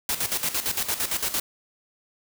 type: noise with tremolo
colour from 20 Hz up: white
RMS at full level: -25 dBFS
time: 0.09-1.4 s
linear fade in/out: 2 ms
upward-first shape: square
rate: 8.8 Hz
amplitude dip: 70%
effects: none